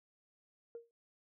sine tone with exponential decay, 466.2 Hz, A#4, in tune, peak -40 dBFS, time 0.75-0.91 s, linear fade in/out 1 ms, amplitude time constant 33 ms, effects tanh soft clip ceiling -37 dBFS

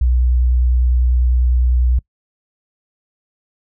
sine tone with vibrato, 61.74 Hz, B1, in tune, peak -10 dBFS, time 0.01-1.99 s, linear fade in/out 5 ms, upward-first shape triangle, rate 10 Hz, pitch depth 19 cents each way, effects noise-tail reverb RT60 0.1 s tail -24 dB re dry + tanh soft clip ceiling -6 dBFS

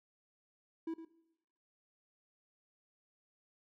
triangle tone with echo, 326.8 Hz, E4, 15 cents flat, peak -34 dBFS, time 0.87-0.94 s, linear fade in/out 5 ms, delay 110 ms, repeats 1, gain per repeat -11 dB, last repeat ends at 1.05 s, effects noise-tail reverb RT60 0.9 s tail -18 dB re dry

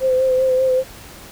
sine tone with vibrato, 518 Hz, C5, 17 cents flat, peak -13 dBFS, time 0-0.84 s, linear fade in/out 50 ms, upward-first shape sine, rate 5.1 Hz, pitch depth 27 cents each way, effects pink hiss -39 dBFS RMS until 1.31 s

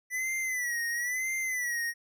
square tone with vibrato, 1975.5 Hz, B6, in tune, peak -30 dBFS, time 0.1-1.94 s, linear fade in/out 50 ms, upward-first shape sine, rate 1 Hz, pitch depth 100 cents each way, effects none

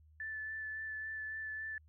sine tone with vibrato, 1751 Hz, A6, 9 cents flat, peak -39 dBFS, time 0.2-1.78 s, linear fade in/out 2 ms, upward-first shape sine, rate 3.6 Hz, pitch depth 13 cents each way, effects added 77 Hz sine -60 dBFS peak until 1.88 s

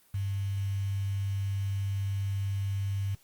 sine tone with quantisation, 98.6 Hz, G2, 11 cents sharp, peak -28 dBFS, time 0.14-3.15 s, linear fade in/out 5 ms, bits 8, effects white hiss -63 dBFS RMS until 3.23 s + Opus 32 kbps

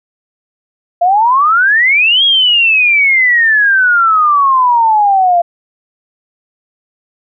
sine exponential two-way sweep, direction up then down, 680 to 3322 to 680 Hz, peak -6 dBFS, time 1.01-5.42 s, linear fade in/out 10 ms, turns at 2.24 s, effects none

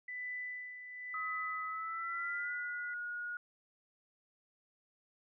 sine tone with tremolo, 1992 Hz, B6, 14 cents sharp, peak -38 dBFS, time 0.08-2.94 s, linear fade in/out 5 ms, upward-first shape sine, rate 1 Hz, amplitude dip 60%
sine tone with pitch glide, 1271 to 1443.2 Hz, D#6 to F#6, +36 to -44 cents, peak -38 dBFS, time 1.14-3.37 s, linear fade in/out 2 ms, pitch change +220 cents, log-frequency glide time 1.66-2.52 s
effects none

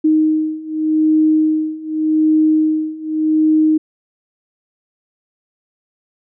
sine beating tone pair, 311.1 / 311.95 Hz, D#4 / D#4, 0 / +5 cents, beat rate 0.85 Hz, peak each -16 / -14 dBFS, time 0.04-3.78 s, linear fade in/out 10 ms, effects none

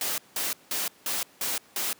white noise bursts, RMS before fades -29 dBFS, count 6, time 0.01-1.93 s, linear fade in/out 2 ms, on 170 ms, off 180 ms, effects pink hiss -56 dBFS RMS until 1.99 s + high-pass 200 Hz 12 dB/octave

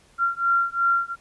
sine beating tone pair, 1376 / 1378.8 Hz, F6 / F6, -26 / -23 cents, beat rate 2.8 Hz, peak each -22 dBFS, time 0.18-1.16 s, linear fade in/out 50 ms, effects pink hiss -57 dBFS RMS until 1.2 s + resampled to 24000 Hz

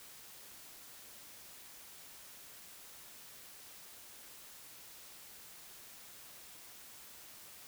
silence, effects white hiss -54 dBFS RMS until 7.67 s

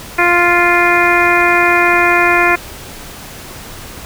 harmonic tone, 349.2 Hz, F4, in tune, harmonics 1 / 2 / 3 / 4 / 5 / 6 / 7, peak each -16 / -16 / -16 / -16 / -16 / -16 / -16 dBFS, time 0.18-2.56 s, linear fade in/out 10 ms, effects pink hiss -31 dBFS RMS until 4.05 s

